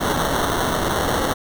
white noise with sample-and-hold, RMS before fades -21 dBFS, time 0-1.34 s, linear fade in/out 20 ms, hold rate 2450 Hz, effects none

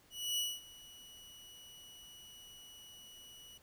sawtooth tone with ADSR envelope, 2938 Hz, F#7, 13 cents flat, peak -29 dBFS, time 0.1-3.58 s, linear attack 280 ms, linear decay 220 ms, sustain -21 dB, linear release 8 ms, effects pink hiss -66 dBFS RMS until 3.62 s

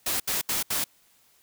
white noise bursts, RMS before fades -27 dBFS, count 4, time 0.06-0.842 s, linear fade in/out 5 ms, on 140 ms, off 74 ms, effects white hiss -62 dBFS RMS until 1.42 s

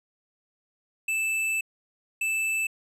square tone pair in turn, 2637 / 2637 Hz, E7 / E7, 0 / 0 cents, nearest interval unison, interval 0 cents, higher neither, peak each -25 dBFS, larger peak neither, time 1.08-1.61 / 2.21-2.67 s, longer first, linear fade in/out 5 ms, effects low-pass 12000 Hz 12 dB/octave

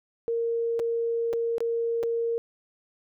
sine tone with dropouts, 463.6 Hz, A#4, 10 cents flat, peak -24 dBFS, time 0.28-2.38 s, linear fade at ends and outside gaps 0 ms, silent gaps 0.793-0.798 / 1.33-1.335 / 1.582-1.605 / 2.03-2.035 s, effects none

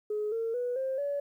sine tone with pitch steps, 422.1 / 455 / 490.5 / 528.7 / 570 Hz, G#4 / A#4 / B4 / C5 / C#5, +28 / -42 / -12 / +18 / +48 cents, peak -28 dBFS, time 0.1-1.2 s, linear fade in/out 5 ms, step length 220 ms, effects tanh soft clip ceiling -24 dBFS + 11-bit

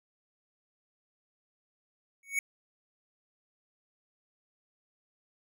square tone with exponential growth, 2228 Hz, C#7, 8 cents sharp, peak -24 dBFS, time 2.23-2.39 s, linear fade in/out 2 ms, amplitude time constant 34 ms, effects none

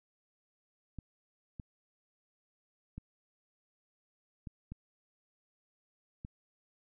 clicks, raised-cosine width 5 ms, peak -30 dBFS, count 6, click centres 0.987 / 1.598 / 2.98 / 4.472 / 4.72 / 6.249 s, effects none

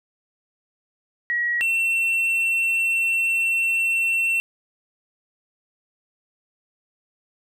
sine / triangle tone pair in turn, 1911 / 2703 Hz, A#6 / E7, +43 / +43 cents, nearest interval tritone, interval 600 cents, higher second, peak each -20 / -17 dBFS, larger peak second, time 1.3-1.61 / 1.61-4.4 s, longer second, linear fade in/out 0 ms, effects none

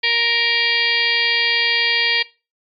harmonic tone, 467.8 Hz, A#4, 6 cents sharp, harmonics 1 / 2 / 4 / 5 / 6 / 7 / 8 / 9 / 10, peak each -31 / -31 / -21 / -20 / -25 / -22 / -28 / -26 / -24 dBFS, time 0.03-2.23 s, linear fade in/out 10 ms, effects noise-tail reverb RT60 0.3 s tail -21 dB re dry + MP3 96 kbps

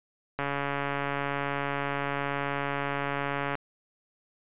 click train, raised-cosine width 0.5 ms, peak -15 dBFS, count 447, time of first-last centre 0.39-3.553 s, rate 141 Hz, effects resampled to 8000 Hz

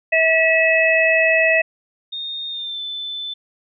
harmonic tone, 647 Hz, E5, 32 cents flat, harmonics 1 / 3 / 4, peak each -17 / -17 / -17 dBFS, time 0.12-1.62 s, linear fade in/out 10 ms
sine tone with pitch glide, 3676 to 3520 Hz, A#7 to A7, -25 to 0 cents, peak -25 dBFS, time 2.12-3.34 s, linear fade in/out 10 ms, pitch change -75 cents, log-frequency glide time 2.49-2.81 s
effects none

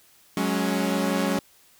sawtooth chord, F# suspended second, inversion none, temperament equal with one note detuned, 185 / 210.3 / 277.2 Hz, F#3 / G#3 / C#4, 0 / +22 / 0 cents, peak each -23 dBFS, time 0.37-1.39 s, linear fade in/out 2 ms, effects white hiss -57 dBFS RMS until 1.79 s

